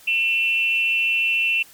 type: tone with frequency modulation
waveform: sine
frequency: 2693 Hz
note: E7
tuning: 36 cents sharp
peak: -17 dBFS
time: 0.07-1.63 s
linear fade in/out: 10 ms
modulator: 261 Hz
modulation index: 0.48
effects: white hiss -48 dBFS RMS until 1.73 s + MP3 96 kbps